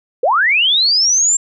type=linear sweep; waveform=sine; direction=up; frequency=440 to 7470 Hz; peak=-10 dBFS; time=0.23-1.37 s; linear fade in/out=5 ms; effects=none